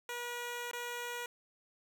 10% pulse tone with dropouts, 481.7 Hz, B4, 43 cents flat, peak -30 dBFS, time 0.09-1.26 s, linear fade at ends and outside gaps 2 ms, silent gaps 0.713-0.732 s, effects none

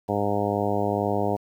harmonic tone, 102.2 Hz, G#2, 27 cents flat, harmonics 1 / 2 / 3 / 4 / 5 / 6 / 7 / 8 / 9, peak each -31 / -30 / -31 / -29 / -30 / -31 / -29 / -34 / -34 dBFS, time 0.08-1.37 s, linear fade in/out 20 ms, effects 9-bit

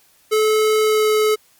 square tone with pitch glide, 432.2 to 429.2 Hz, A4 to A4, -31 to -43 cents, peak -14 dBFS, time 0.31-1.36 s, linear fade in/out 20 ms, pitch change -12 cents, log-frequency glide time 0.81-1.09 s, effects white hiss -55 dBFS RMS until 1.59 s + MP3 96 kbps

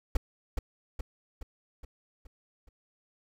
brown noise with echo, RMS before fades -23 dBFS, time 0.15-0.17 s, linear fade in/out 5 ms, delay 420 ms, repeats 6, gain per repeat -5 dB, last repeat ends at 2.69 s, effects none

